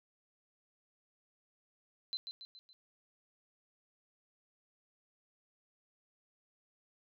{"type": "tone with echo", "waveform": "sine", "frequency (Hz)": 4055, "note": "B7", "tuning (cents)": 45, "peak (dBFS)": -35, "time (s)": [2.13, 2.17], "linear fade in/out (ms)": 0, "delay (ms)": 140, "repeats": 4, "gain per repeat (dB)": -6, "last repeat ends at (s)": 2.73, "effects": []}